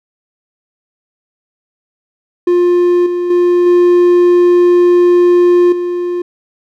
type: tone with level steps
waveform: triangle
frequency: 352.9 Hz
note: F4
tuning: 18 cents sharp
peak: -5 / -11 / -5 / -3 / -12 dBFS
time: 2.47-6.22 s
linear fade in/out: 5 ms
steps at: 3.06 / 3.3 / 3.66 / 5.72 s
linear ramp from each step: 5 ms
effects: none